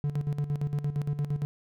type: tone with tremolo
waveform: triangle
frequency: 145.6 Hz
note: D3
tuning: 15 cents flat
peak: -23 dBFS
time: 0.04-1.45 s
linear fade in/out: 0 ms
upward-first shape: square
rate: 8.7 Hz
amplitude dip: 70%
effects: none